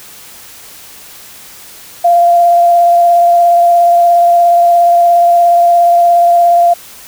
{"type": "tone with vibrato", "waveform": "sine", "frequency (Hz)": 692, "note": "F5", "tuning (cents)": -16, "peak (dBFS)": -4, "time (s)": [2.04, 6.74], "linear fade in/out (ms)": 10, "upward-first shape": "square", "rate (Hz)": 17, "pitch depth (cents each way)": 10, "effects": ["white hiss -34 dBFS RMS until 7.07 s"]}